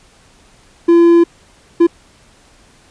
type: tone bursts at uneven times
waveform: triangle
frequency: 340 Hz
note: F4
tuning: 46 cents flat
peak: -3 dBFS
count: 2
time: 0.88-1.24 / 1.8-1.87 s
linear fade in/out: 10 ms
effects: pink hiss -48 dBFS RMS until 2.9 s + resampled to 22050 Hz